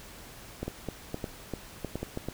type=clicks; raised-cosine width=2 ms; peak=-19 dBFS; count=11; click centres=0.63 / 0.68 / 0.887 / 1.144 / 1.242 / 1.537 / 1.847 / 1.956 / 2.03 / 2.174 / 2.286 s; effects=pink hiss -48 dBFS RMS until 2.33 s